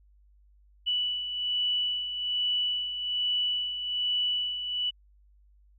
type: beating tone pair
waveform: sine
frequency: 2960 / 2961.2 Hz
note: F#7 / F#7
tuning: 0 / +1 cents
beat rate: 1.2 Hz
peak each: -35 / -27 dBFS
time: 0.86-4.91 s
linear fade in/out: 20 ms
effects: added 50 Hz sine -57 dBFS peak until 5.78 s